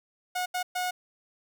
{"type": "tone bursts at uneven times", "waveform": "sawtooth", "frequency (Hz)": 727, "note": "F#5", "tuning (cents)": -31, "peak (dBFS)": -24, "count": 3, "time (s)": [[0.35, 0.46], [0.54, 0.63], [0.75, 0.91]], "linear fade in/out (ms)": 10, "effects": []}